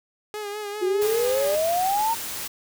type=tone with vibrato; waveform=sawtooth; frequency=415.3 Hz; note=G#4; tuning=in tune; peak=-26 dBFS; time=0.34-1.55 s; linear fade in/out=0 ms; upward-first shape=sine; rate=5 Hz; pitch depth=43 cents each way
type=exponential sweep; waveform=sine; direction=up; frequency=356.8 to 935 Hz; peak=-20 dBFS; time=0.81-2.15 s; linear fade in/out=20 ms
type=noise; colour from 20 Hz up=white; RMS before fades=-32 dBFS; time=1.01-2.48 s; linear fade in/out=10 ms
effects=none